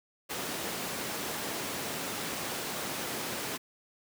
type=high-pass noise; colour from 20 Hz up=pink; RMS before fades=-36 dBFS; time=0.29-3.58 s; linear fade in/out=20 ms; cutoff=200 Hz; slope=12 dB/octave; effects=none